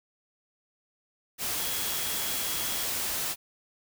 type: tone in noise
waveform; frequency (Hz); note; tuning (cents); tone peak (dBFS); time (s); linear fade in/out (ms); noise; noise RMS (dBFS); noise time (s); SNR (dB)
sine; 3322; G#7; 0; -40; 1.57-2.88; 50; white; -31; 1.38-3.36; -12
effects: none